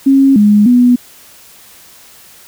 sine tone with pitch steps, 271.8 / 207.8 / 245.7 Hz, C#4 / G#3 / B3, -34 / +1 / -9 cents, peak -4 dBFS, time 0.06-0.96 s, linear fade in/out 10 ms, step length 300 ms, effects white hiss -40 dBFS RMS until 2.47 s

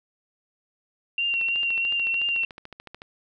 sine tone with vibrato, 2755 Hz, F7, 24 cents flat, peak -22 dBFS, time 1.18-2.45 s, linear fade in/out 2 ms, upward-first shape triangle, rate 3 Hz, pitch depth 32 cents each way
click train, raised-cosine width 0.3 ms, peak -24 dBFS, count 24, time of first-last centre 1.34-3.019 s, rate 13.7 Hz
effects none

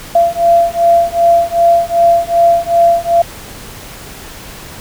sine beating tone pair, 681 / 683.6 Hz, F5 / F5, -44 / -37 cents, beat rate 2.6 Hz, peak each -10 dBFS, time 0.15-3.22 s, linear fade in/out 5 ms, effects pink hiss -31 dBFS RMS until 4.8 s

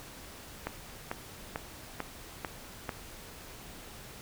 click train, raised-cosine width 0.5 ms, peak -18 dBFS, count 6, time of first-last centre 0.67-2.892 s, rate 2.25 Hz, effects pink hiss -48 dBFS RMS until 4.21 s

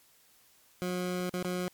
20% pulse tone with dropouts, 180.4 Hz, F#3, 44 cents flat, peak -26 dBFS, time 0.82-1.68 s, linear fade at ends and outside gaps 0 ms, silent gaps 1.295-1.338 / 1.426-1.447 s, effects white hiss -63 dBFS RMS until 1.73 s + MP3 96 kbps

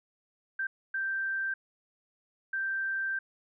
sine tone bursts at uneven times, 1568 Hz, G6, in tune, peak -29 dBFS, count 3, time 0.59-0.67 / 0.94-1.54 / 2.53-3.19 s, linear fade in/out 5 ms, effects none

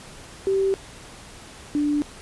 sine tone pair in turn, 388 / 293.7 Hz, G4 / D4, -18 / 0 cents, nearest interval perfect fourth, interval 482 cents, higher first, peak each -18 / -19 dBFS, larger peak first, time 0.47-0.74 / 1.75-2.02 s, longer neither, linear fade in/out 0 ms, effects pink hiss -43 dBFS RMS until 2.21 s + resampled to 24000 Hz

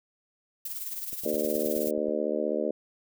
violet noise with tremolo, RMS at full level -33 dBFS, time 0.65-1.91 s, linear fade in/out 5 ms, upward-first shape triangle, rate 19 Hz, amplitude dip 65%
click train, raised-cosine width 2 ms, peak -32 dBFS, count 10, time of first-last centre 1.13-2.085 s, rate 9.42 Hz
harmonic tone, 75.6 Hz, D#2, 49 cents flat, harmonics 3 / 4 / 5 / 6 / 7 / 8, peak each -35 / -34 / -33 / -33 / -32 / -32 dBFS, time 1.25-2.71 s, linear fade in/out 5 ms
effects none

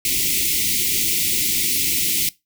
white band-stop noise, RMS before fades -20 dBFS, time 0.05-2.29 s, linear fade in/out 2 ms, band 410 to 2000 Hz, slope 96 dB/octave, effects noise-tail reverb RT60 0.2 s tail -20 dB re dry

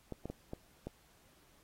clicks, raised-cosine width 2 ms, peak -27 dBFS, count 5, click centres 0.123 / 0.256 / 0.3 / 0.534 / 0.87 s, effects pink hiss -67 dBFS RMS until 1.63 s + AAC 48 kbps

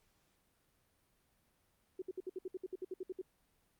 sine tone bursts, 371.1 Hz, F#4, 5 cents sharp, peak -38 dBFS, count 14, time 1.99-3.216 s, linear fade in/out 5 ms, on 30 ms, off 62 ms, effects pink hiss -75 dBFS RMS until 3.79 s + Opus 48 kbps

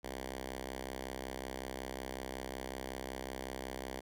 5% pulse tone with notch filter, 65.41 Hz, C2, in tune, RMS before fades -43 dBFS, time 0.03-4.01 s, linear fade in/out 20 ms, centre 140 Hz, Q 1, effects none

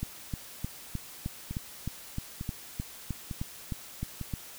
two click trains, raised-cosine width 5 ms, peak -23 / -20 dBFS, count 4 / 15, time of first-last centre 1.51-4.213 / 0.03-4.338 s, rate 1.11 / 3.25 Hz, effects white hiss -47 dBFS RMS until 4.58 s

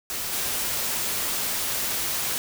white noise with level steps, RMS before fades -30 / -27 dBFS, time 0.1-2.38 s, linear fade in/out 0 ms, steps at 0.32 s, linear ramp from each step 20 ms, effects none

